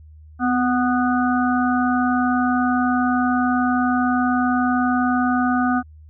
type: harmonic tone with a mistuned harmonic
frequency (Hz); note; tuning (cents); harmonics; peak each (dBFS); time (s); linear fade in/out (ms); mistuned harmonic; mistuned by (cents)
246.9; B3; 0; 1 / 3 / 5 / 6; -18 / -23 / -25 / -26; 0.39-5.83; 50; 1; +31
effects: added 77 Hz sine -41 dBFS peak until 6.09 s

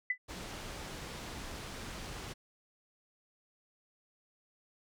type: tone with exponential decay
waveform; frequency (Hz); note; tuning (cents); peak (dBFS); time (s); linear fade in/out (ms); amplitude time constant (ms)
sine; 2000; B6; +21; -25; 0.1-0.18; 5; 16
type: low-pass noise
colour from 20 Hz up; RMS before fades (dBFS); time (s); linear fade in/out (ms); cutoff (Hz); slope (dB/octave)
pink; -44; 0.28-2.34; 20; 7600; 12
effects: none

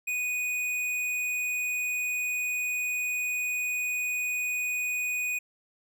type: tone with tanh clipping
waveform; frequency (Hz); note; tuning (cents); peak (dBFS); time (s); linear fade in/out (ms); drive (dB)
sine; 2480; D#7; -6; -29; 0.07-5.39; 10; 15
effects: none

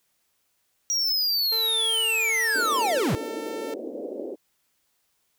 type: linear sweep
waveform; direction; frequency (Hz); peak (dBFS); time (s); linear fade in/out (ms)
square; down; 5750 to 87; -22; 0.9-3.15; 0
type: tone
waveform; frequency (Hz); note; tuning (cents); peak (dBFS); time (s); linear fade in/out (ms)
sawtooth; 447.7; A4; +30; -30; 1.52-3.74; 2
type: band-pass noise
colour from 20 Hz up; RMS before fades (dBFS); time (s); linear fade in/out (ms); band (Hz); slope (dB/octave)
white; -34; 2.54-4.36; 20; 250 to 570; 48
effects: white hiss -71 dBFS RMS until 5.38 s

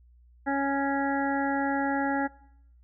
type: harmonic tone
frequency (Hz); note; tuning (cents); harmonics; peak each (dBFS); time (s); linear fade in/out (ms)
277.2; C#4; 0; 1 / 2 / 3 / 5 / 6 / 7; -28 / -34 / -29 / -37 / -34 / -39; 0.46-2.28; 20
effects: noise-tail reverb RT60 0.7 s tail -20 dB re dry + added 60 Hz sine -54 dBFS peak until 2.83 s

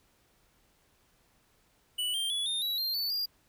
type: tone with pitch steps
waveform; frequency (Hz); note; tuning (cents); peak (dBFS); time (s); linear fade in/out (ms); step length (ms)
square; 2960 / 3172 / 3400 / 3644 / 3906 / 4186 / 4487 / 4809; F#7 / G7 / G#7 / A#7 / B7 / C8 / C#8 / D8; 0 / +20 / +40 / -40 / -20 / 0 / +20 / +40; -30; 1.98-3.26; 10; 160
effects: pink hiss -68 dBFS RMS until 3.48 s

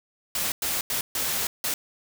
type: noise bursts at uneven times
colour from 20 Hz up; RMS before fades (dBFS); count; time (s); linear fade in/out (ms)
white; -27; 5; 0.35-0.52 / 0.62-0.81 / 0.9-1.01 / 1.15-1.47 / 1.64-1.74; 2
effects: none

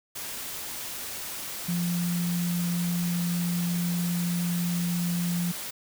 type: tone in noise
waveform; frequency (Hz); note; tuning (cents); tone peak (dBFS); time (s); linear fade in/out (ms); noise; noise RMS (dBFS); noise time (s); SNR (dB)
sine; 174.1; F3; -5; -25; 1.68-5.52; 10; white; -36; 0.15-5.71; +8
effects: none

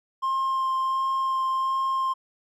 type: tone with vibrato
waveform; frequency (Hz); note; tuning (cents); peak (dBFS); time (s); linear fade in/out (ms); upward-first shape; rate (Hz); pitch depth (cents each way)
triangle; 1059; C6; +21; -20; 0.22-2.14; 20; sine; 1.4; 10
effects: tanh soft clip ceiling -16 dBFS

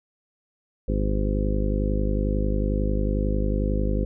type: harmonic tone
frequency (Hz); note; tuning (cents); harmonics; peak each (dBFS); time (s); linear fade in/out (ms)
51.1; G#1; -27; 1 / 2 / 3 / 4 / 5 / 6 / 7 / 8 / 10; -23 / -30 / -33 / -30 / -33 / -34 / -36 / -35 / -33; 0.88-4.05; 5
effects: none

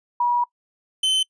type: tone pair in turn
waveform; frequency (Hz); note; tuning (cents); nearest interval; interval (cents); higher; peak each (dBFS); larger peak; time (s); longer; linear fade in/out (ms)
sine / 45% pulse; 965 / 3064; B5 / G7; -40 / -40; octave + minor sixth; 2000; second; -17; neither; 0.2-0.44 / 1.03-1.23; first; 5
effects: noise-tail reverb RT60 0.1 s tail -23 dB re dry + resampled to 22050 Hz

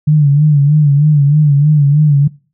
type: tone with vibrato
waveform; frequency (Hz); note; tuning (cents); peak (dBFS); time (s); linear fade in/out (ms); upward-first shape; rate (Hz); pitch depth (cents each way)
sine; 146.83; D3; 0; -5; 0.07-2.28; 10; sine; 3.2; 77
effects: noise-tail reverb RT60 0.4 s tail -23 dB re dry

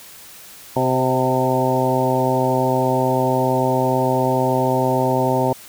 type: harmonic tone with a mistuned harmonic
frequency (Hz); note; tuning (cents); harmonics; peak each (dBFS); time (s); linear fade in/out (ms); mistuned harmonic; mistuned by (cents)
129; C3; -24; 1 / 2 / 3 / 4 / 5 / 6 / 7; -23 / -23 / -23 / -23 / -23 / -26 / -22; 0.76-5.53; 5; 4; +22
effects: white hiss -41 dBFS RMS until 5.68 s

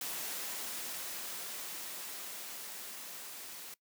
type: noise with level ramp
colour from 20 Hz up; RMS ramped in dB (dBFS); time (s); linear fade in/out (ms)
white; -39 to -47; 0.01-3.74; 2
effects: noise-tail reverb RT60 0.1 s tail -20 dB re dry + high-pass 200 Hz 12 dB/octave

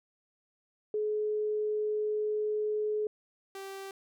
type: tone pair in turn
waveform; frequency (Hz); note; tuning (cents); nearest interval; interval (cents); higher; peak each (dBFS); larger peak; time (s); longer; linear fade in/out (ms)
sine / sawtooth; 424.8 / 389.5; G#4 / G4; +39 / -11; major second; 150; first; -28 / -36; first; 0.94-3.07 / 3.55-3.91; first; 2
effects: none

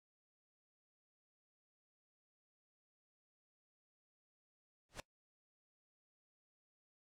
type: noise with exponential growth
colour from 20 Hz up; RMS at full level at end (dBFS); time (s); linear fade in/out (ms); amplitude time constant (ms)
pink; -41; 4.89-5; 1; 22
effects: noise-tail reverb RT60 0.1 s tail -21 dB re dry + low-pass 8000 Hz 12 dB/octave

